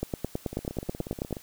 two click trains, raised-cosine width 2 ms, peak -23 / -15 dBFS, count 15 / 13, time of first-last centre 0.53-1.368 / 0.03-1.327 s, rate 16.7 / 9.25 Hz, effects white hiss -52 dBFS RMS until 1.42 s

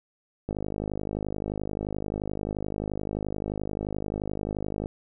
click train, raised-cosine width 2 ms, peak -17 dBFS, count 226, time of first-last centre 0.49-4.859 s, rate 51.5 Hz, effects none

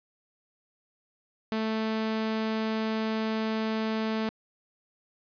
sawtooth tone, 220 Hz, A3, in tune, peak -23 dBFS, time 1.52-4.29 s, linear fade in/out 0 ms, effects resampled to 11025 Hz + 10-bit

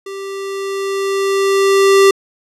square tone with level ramp, 392 Hz, G4, in tune, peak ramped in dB -26 to -6 dBFS, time 0.06-2.11 s, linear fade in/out 5 ms, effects low-pass 10000 Hz 12 dB/octave

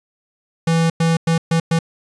square tone bursts at uneven times, 164.81 Hz, E3, in tune, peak -14 dBFS, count 5, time 0.67-0.9 / 1-1.17 / 1.27-1.38 / 1.51-1.6 / 1.71-1.79 s, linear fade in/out 5 ms, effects resampled to 22050 Hz + 9-bit

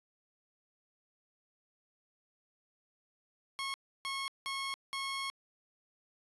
15% pulse tone bursts at uneven times, 1090 Hz, C#6, 29 cents flat, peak -29 dBFS, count 4, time 3.59-3.74 / 4.05-4.28 / 4.46-4.74 / 4.93-5.3 s, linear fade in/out 0 ms, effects resampled to 24000 Hz

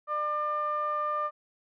sawtooth tone with low-pass filter, 599 Hz, D5, 34 cents sharp, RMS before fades -30 dBFS, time 0.07-1.31 s, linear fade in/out 50 ms, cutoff 1300 Hz, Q 9.2, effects none

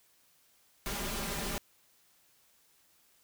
pink noise with comb filter, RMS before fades -36 dBFS, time 0.86-1.58 s, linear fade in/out 0 ms, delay 5 ms, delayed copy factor +0.7, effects white hiss -67 dBFS RMS until 3.23 s

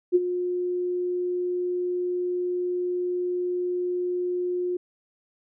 sine tone with ADSR envelope, 358 Hz, F4, 43 cents sharp, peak -13 dBFS, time 0.12-4.77 s, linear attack 33 ms, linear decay 34 ms, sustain -11 dB, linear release 6 ms, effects none

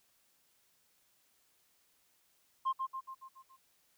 sine tone with echo, 1058 Hz, C6, 19 cents sharp, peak -27 dBFS, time 2.65-2.73 s, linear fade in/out 20 ms, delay 140 ms, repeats 6, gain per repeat -5 dB, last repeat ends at 3.57 s, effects tanh soft clip ceiling -27 dBFS + white hiss -72 dBFS RMS until 3.97 s

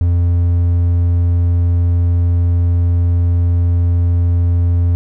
triangle tone, 86.7 Hz, F2, 12 cents flat, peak -8 dBFS, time 0.01-4.95 s, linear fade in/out 0 ms, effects none

